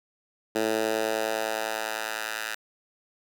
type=tone with high-pass filter sweep; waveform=10% pulse; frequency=109.9 Hz; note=A2; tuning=2 cents flat; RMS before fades=-29 dBFS; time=0.55-2.55 s; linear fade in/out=5 ms; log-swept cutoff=340 to 1500 Hz; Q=1.3; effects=none